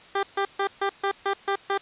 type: tone bursts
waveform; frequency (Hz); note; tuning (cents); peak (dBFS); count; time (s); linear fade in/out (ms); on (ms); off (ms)
15% pulse; 395.6; G4; +16; -16; 8; 0.15-1.778; 5; 81; 140
effects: white hiss -49 dBFS RMS until 1.81 s + resampled to 8000 Hz